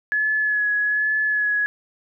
sine tone with vibrato, 1700 Hz, G#6, 40 cents sharp, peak -18 dBFS, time 0.12-1.66 s, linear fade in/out 0 ms, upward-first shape sine, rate 1.2 Hz, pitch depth 23 cents each way, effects none

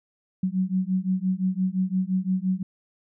sine beating tone pair, 183.8 / 189.6 Hz, F#3 / F#3, -11 / +43 cents, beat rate 5.8 Hz, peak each -25 dBFS, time 0.43-2.63 s, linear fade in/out 5 ms, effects none

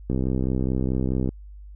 click train, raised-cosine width 3 ms, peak -12 dBFS, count 78, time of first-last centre 0.1-1.29 s, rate 64.7 Hz, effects added 50 Hz sine -39 dBFS peak until 1.75 s

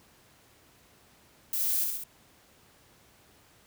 violet noise with echo, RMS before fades -30 dBFS, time 1.53-1.84 s, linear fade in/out 2 ms, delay 66 ms, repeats 3, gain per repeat -3 dB, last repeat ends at 2.038 s, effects pink hiss -60 dBFS RMS until 3.66 s + high-pass 60 Hz 12 dB/octave

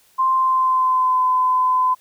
sine tone with pitch glide, 1046.5 to 1017.3 Hz, C6 to C6, 0 to -49 cents, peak -14 dBFS, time 0.18-1.95 s, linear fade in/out 20 ms, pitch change -49 cents, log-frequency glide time 0.33-1.23 s, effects white hiss -56 dBFS RMS until 2 s

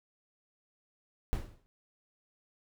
brown noise with exponential decay, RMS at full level -31 dBFS, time 1.33-1.66 s, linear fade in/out 0 ms, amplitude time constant 70 ms, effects none

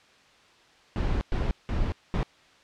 brown noise bursts at uneven times, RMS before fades -26 dBFS, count 4, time 0.96-1.21 / 1.32-1.51 / 1.69-1.92 / 2.14-2.23 s, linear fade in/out 0 ms, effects white hiss -57 dBFS RMS until 2.63 s + low-pass 4000 Hz 12 dB/octave

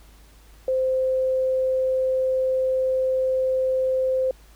sine tone, 520 Hz, C5, 11 cents flat, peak -19 dBFS, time 0.68-4.31 s, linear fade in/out 2 ms, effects added 52 Hz sine -48 dBFS peak until 4.55 s + pink hiss -55 dBFS RMS until 4.55 s

